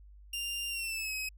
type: tone with pitch glide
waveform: sawtooth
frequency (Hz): 2792 to 2546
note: F7 to D#7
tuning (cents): -1 to +39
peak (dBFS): -31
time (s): 0.33-1.29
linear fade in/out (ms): 5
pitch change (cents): -160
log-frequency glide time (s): 0.69-1.13
effects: added 50 Hz sine -51 dBFS peak until 1.37 s